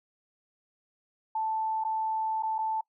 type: tone with dropouts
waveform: sine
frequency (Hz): 880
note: A5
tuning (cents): 0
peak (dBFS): -27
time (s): 1.35-2.81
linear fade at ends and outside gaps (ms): 5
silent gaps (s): 1.839-1.848 / 2.425-2.432 / 2.583-2.587
effects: noise-tail reverb RT60 0.1 s tail -24 dB re dry